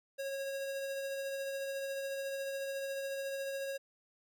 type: tone with tremolo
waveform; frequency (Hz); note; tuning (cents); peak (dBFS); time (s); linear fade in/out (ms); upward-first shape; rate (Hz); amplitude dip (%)
square; 547; C#5; -23; -36; 0.18-3.78; 20; triangle; 14; 30
effects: none